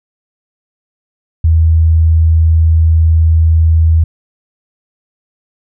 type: tone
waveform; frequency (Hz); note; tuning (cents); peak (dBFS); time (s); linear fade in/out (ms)
sine; 80.9; E2; -32; -5; 1.44-4.04; 5
effects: none